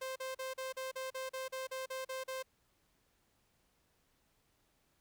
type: tone bursts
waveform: sawtooth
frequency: 523.3 Hz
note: C5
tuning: in tune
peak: -35 dBFS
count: 13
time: 0.01-2.428 s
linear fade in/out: 10 ms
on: 150 ms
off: 39 ms
effects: pink hiss -75 dBFS RMS until 5 s